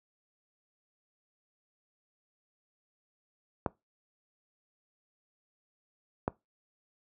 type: clicks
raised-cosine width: 1 ms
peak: -14 dBFS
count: 2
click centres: 3.662 / 6.279 s
effects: noise-tail reverb RT60 0.2 s tail -21 dB re dry + high-pass 60 Hz 12 dB/octave